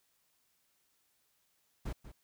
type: noise with echo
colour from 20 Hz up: brown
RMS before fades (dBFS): -38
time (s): 1.85-1.93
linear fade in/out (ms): 10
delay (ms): 190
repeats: 1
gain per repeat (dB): -12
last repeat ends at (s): 2.12
effects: white hiss -75 dBFS RMS until 2.23 s